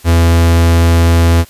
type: tone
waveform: 45% pulse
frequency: 84 Hz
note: E2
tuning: 33 cents sharp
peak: -6 dBFS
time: 0.04-1.45 s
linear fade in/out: 50 ms
effects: white hiss -41 dBFS RMS until 1.49 s + resampled to 32000 Hz